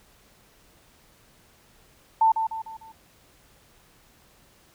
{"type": "tone with echo", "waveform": "sine", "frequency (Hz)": 891, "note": "A5", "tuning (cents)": 22, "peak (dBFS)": -15, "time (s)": [2.21, 2.32], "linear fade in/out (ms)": 5, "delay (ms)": 150, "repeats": 4, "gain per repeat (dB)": -7, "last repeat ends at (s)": 2.92, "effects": ["pink hiss -58 dBFS RMS until 4.74 s"]}